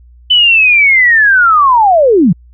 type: linear sweep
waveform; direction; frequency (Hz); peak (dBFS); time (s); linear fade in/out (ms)
sine; down; 3027 to 145.7; -4; 0.3-2.33; 10
effects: added 60 Hz sine -37 dBFS peak until 2.53 s